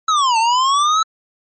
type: linear two-way sweep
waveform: square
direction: down then up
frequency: 1318.5 to 880 to 1318.5 Hz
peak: -13 dBFS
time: 0.08-1.03 s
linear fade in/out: 5 ms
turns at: 0.38 s
effects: MP3 32 kbps